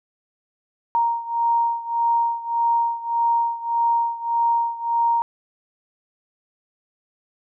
sine beating tone pair, 932.3 / 934 Hz, A#5 / A#5, 0 / +3 cents, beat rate 1.7 Hz, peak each -20 / -23 dBFS, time 0.95-5.22 s, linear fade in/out 0 ms, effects none

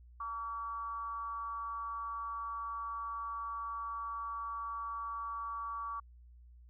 sine tone with frequency modulation, 1141 Hz, C#6, 50 cents sharp, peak -37 dBFS, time 0.2-6 s, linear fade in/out 5 ms, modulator 231 Hz, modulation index 0.45, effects added 60 Hz sine -54 dBFS peak until 6.69 s

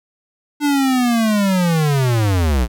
square linear sweep, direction down, 296.3 to 54.8 Hz, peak -14 dBFS, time 0.6-2.68 s, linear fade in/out 50 ms, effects none

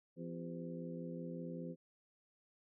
harmonic tone with a mistuned harmonic, 85.1 Hz, F2, 44 cents flat, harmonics 2 / 3 / 4 / 5 / 6, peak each -45 / -48 / -52 / -53 / -50 dBFS, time 0.16-1.76 s, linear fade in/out 50 ms, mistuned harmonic 5, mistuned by -110 cents, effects none

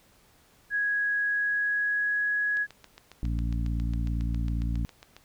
sine tone with pitch glide, 1661.2 to 1673.7 Hz, G#6 to G#6, 0 to +13 cents, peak -24 dBFS, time 0.7-2.67 s, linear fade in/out 50 ms, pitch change +13 cents, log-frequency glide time 1.23-2.4 s
click train, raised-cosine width 0.2 ms, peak -28 dBFS, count 20, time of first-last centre 2.57-5.166 s, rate 7.32 Hz
harmonic tone, 57.5 Hz, A#1, 23 cents flat, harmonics 1 / 2 / 3 / 4 / 5, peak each -27 / -33 / -37 / -39 / -41 dBFS, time 3.23-4.85 s, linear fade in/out 0 ms
effects pink hiss -61 dBFS RMS until 5.24 s

